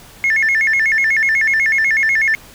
sine tone with vibrato, 1960 Hz, B6, 14 cents flat, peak -10 dBFS, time 0.24-2.35 s, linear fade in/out 0 ms, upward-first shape square, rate 8.1 Hz, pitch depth 170 cents each way, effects tanh soft clip ceiling -9 dBFS + pink hiss -41 dBFS RMS until 2.54 s

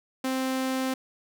sawtooth tone, 261.6 Hz, C4, in tune, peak -22 dBFS, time 0.24-0.94 s, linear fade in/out 5 ms, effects none

